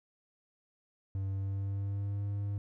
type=tone with pitch glide; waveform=triangle; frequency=97 to 101.06 Hz; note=G2 to G#2; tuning=-18 to -47 cents; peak=-30 dBFS; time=1.15-2.58 s; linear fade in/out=0 ms; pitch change=+71 cents; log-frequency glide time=1.29-2.24 s; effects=none